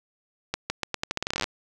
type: accelerating click train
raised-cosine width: 0.2 ms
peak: -9 dBFS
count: 18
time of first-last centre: 0.54-1.442 s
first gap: 160 ms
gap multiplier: 0.83
effects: none